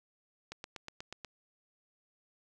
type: click train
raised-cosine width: 0.2 ms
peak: -25 dBFS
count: 7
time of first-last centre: 0.52-1.247 s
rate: 8.25 Hz
effects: none